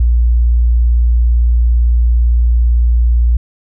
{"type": "tone", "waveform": "sine", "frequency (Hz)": 58.9, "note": "A#1", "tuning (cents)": 19, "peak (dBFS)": -7, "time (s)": [0, 3.37], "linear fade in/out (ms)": 5, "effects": []}